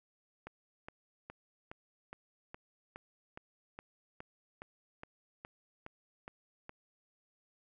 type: click train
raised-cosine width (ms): 0.5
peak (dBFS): -30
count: 16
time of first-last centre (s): 0.47-6.694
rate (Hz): 2.41
effects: none